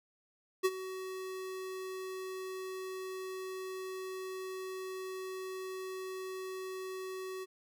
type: tone with ADSR envelope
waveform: square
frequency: 375.9 Hz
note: F#4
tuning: 27 cents sharp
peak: -25 dBFS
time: 0.63-7.46 s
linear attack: 23 ms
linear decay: 44 ms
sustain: -15 dB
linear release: 31 ms
effects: none